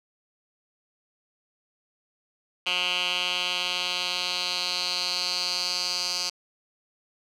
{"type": "tone with band-pass filter sweep", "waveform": "10% pulse", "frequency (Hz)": 179.6, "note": "F3", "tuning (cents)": 49, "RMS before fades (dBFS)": -28, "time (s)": [2.66, 6.3], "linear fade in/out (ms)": 10, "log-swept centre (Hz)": [3000, 5000], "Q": 3.9, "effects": []}